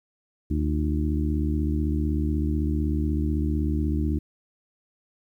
harmonic tone with a mistuned harmonic, 76 Hz, D#2, 40 cents flat, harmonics 1 / 2 / 3 / 4 / 5, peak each -24 / -31 / -30 / -29 / -37 dBFS, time 0.5-4.19 s, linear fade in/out 10 ms, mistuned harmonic 5, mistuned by -100 cents, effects 10-bit

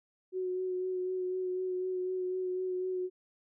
sine tone with vibrato, 368.7 Hz, F#4, 6 cents flat, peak -31 dBFS, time 0.32-3.1 s, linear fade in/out 50 ms, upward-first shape sine, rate 4 Hz, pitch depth 18 cents each way, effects none

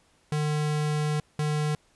square tone pair in turn, 150.7 / 150.7 Hz, D3 / D3, +45 / +45 cents, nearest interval unison, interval 0 cents, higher neither, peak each -25 dBFS, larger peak neither, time 0.32-1.2 / 1.39-1.75 s, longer first, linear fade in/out 2 ms, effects pink hiss -64 dBFS RMS until 1.95 s + resampled to 24000 Hz

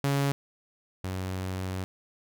sawtooth tone pair in turn, 139.9 / 93.37 Hz, C#3 / F#2, +16 / +16 cents, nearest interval perfect fifth, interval 700 cents, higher first, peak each -20 / -27 dBFS, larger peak first, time 0.04-0.32 / 1.04-1.84 s, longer second, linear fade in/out 0 ms, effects none

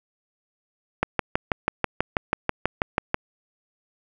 click train, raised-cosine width 0.5 ms, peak -5 dBFS, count 14, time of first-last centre 1.03-3.144 s, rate 6.15 Hz, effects none

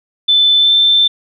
sine tone with pitch glide, 3520 to 3551 Hz, A7 to A7, 0 to +15 cents, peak -7 dBFS, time 0.28-1.08 s, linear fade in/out 10 ms, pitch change +15 cents, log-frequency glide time 0.58-0.73 s, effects none

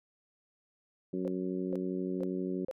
harmonic tone, 92.5 Hz, F#2, in tune, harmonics 2 / 3 / 4 / 5 / 6, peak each -36 / -37 / -36 / -46 / -48 dBFS, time 1.13-2.65 s, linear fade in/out 5 ms
sine tone bursts, 525 Hz, C5, 6 cents sharp, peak -34 dBFS, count 4, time 1.25-2.712 s, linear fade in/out 0 ms, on 28 ms, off 450 ms
effects none

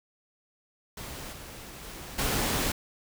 pink noise with level steps, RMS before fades -40 / -44 / -42 / -28 dBFS, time 0.97-2.72 s, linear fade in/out 5 ms, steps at 1.32 / 1.82 / 2.18 s, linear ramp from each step 10 ms, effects none

